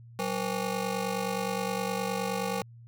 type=ring-modulated tone; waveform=20% pulse; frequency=329.6 Hz; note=E4; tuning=in tune; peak=-21 dBFS; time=0.19-2.62 s; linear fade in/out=0 ms; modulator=140 Hz; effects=added 117 Hz sine -47 dBFS peak until 2.87 s